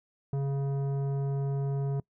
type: tone with tanh clipping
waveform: triangle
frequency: 138.59 Hz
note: C#3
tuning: in tune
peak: -29 dBFS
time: 0.33-2 s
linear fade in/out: 2 ms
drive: 16 dB
effects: noise-tail reverb RT60 0.1 s tail -24 dB re dry